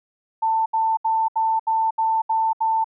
sine tone bursts, 891 Hz, A5, 22 cents sharp, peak -17 dBFS, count 8, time 0.42-2.844 s, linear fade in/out 10 ms, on 240 ms, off 72 ms, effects none

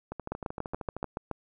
two click trains, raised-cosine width 1 ms, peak -18 / -22 dBFS, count 8 / 13, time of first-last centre 0.32-1.313 / 0.12-1.043 s, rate 7.05 / 13 Hz, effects none

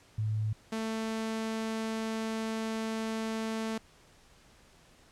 sine / sawtooth tone pair in turn, 108 / 222.1 Hz, A2 / A3, -32 / +16 cents, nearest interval octave, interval 1248 cents, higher second, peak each -28 dBFS, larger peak neither, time 0.18-0.53 / 0.72-3.78 s, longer second, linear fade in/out 5 ms, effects pink hiss -60 dBFS RMS until 5.11 s + low-pass 9000 Hz 12 dB/octave

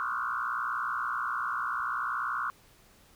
sine tone with frequency modulation, 1264 Hz, D#6, 27 cents sharp, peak -29 dBFS, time 0-2.5 s, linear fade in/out 0 ms, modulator 60.3 Hz, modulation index 3.6, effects pink hiss -60 dBFS RMS until 3.15 s

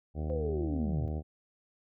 harmonic tone, 76.9 Hz, D#2, 20 cents flat, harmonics 1 / 2 / 3 / 4 / 5 / 6 / 7 / 8 / 9 / 10, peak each -33 / -39 / -43 / -45 / -47 / -49 / -50 / -51 / -52 / -53 dBFS, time 0.14-1.23 s, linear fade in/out 50 ms
sine linear sweep, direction down, 523.3 to 89.6 Hz, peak -32 dBFS, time 0.3-1.08 s, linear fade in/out 0 ms
effects none

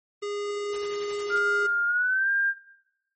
square tone, 410 Hz, G#4, 22 cents flat, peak -30 dBFS, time 0.22-1.67 s, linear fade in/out 10 ms
white noise with tremolo, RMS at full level -39 dBFS, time 0.73-1.38 s, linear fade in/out 0 ms, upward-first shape sine, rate 11 Hz, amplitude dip 60%
sine tone with pitch glide, 1408 to 1598.8 Hz, F6 to G6, +14 to +34 cents, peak -21 dBFS, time 1.29-2.54 s, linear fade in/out 50 ms, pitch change +220 cents, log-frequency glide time 1.86-2.3 s
effects noise-tail reverb RT60 1.0 s tail -19 dB re dry + MP3 32 kbps

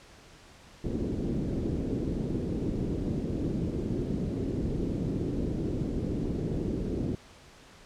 white low-pass noise, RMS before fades -31 dBFS, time 0.84-7.15 s, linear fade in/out 2 ms, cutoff 360 Hz, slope 24 dB/octave, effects pink hiss -53 dBFS RMS until 7.85 s + low-pass 7000 Hz 12 dB/octave

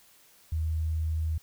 sine tone, 79.5 Hz, D#2, 38 cents sharp, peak -26 dBFS, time 0.52-1.38 s, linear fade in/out 5 ms, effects white hiss -59 dBFS RMS until 1.42 s

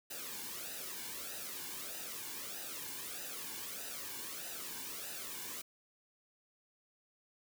white noise with flanger, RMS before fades -44 dBFS, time 0.1-5.62 s, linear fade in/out 10 ms, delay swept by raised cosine 0.9 to 1.58 ms, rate 1.6 Hz, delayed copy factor -0.65, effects none

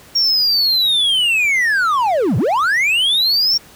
triangle linear two-way sweep, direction down then up, 5588 to 93.4 to 5588 Hz, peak -11 dBFS, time 0.15-3.58 s, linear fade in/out 10 ms, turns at 2.37 s, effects pink hiss -43 dBFS RMS until 3.75 s + high-pass 60 Hz 12 dB/octave

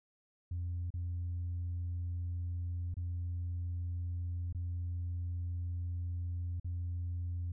sine tone with dropouts, 87.3 Hz, F2, in tune, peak -33 dBFS, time 0.51-7.52 s, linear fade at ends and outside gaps 5 ms, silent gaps 0.904-0.939 / 2.942-2.968 / 4.527-4.547 / 6.599-6.645 s, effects tanh soft clip ceiling -32 dBFS

